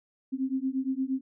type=beating tone pair; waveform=sine; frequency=260 / 268.6 Hz; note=C4 / C4; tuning=-11 / +46 cents; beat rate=8.6 Hz; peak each=-30 / -30 dBFS; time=0.32-1.21 s; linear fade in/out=20 ms; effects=none